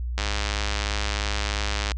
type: click train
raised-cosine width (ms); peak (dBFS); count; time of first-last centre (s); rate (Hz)
0.2; -9; 180; 0.18-1.918; 103
effects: added 60 Hz sine -26 dBFS peak until 1.97 s + resampled to 24000 Hz